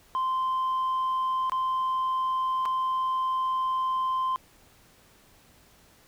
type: tone with dropouts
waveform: sine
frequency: 1040 Hz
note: C6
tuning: 11 cents flat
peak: -22 dBFS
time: 0.15-4.36 s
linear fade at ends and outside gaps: 0 ms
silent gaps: 1.497-1.52 / 2.654-2.658 s
effects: tanh soft clip ceiling -23 dBFS + pink hiss -58 dBFS RMS until 6.07 s